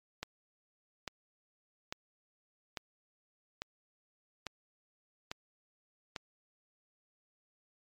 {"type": "click train", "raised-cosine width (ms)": 0.2, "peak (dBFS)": -20, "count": 8, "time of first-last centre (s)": [0.23, 6.162], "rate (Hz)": 1.18, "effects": ["MP3 96 kbps"]}